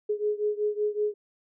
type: beating tone pair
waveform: sine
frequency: 417.7 / 423 Hz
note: G#4 / G#4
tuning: +10 / +32 cents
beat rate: 5.3 Hz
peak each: -27 / -29 dBFS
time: 0.09-1.14 s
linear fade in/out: 10 ms
effects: none